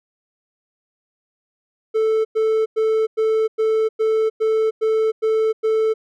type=tone bursts; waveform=triangle; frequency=440 Hz; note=A4; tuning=in tune; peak=-13 dBFS; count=10; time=1.94-5.94 s; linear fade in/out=20 ms; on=310 ms; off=100 ms; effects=none